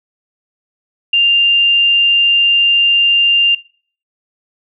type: tone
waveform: sine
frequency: 2794 Hz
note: F7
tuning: in tune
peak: -8 dBFS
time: 1.13-3.55 s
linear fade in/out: 5 ms
effects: noise-tail reverb RT60 0.5 s tail -22 dB re dry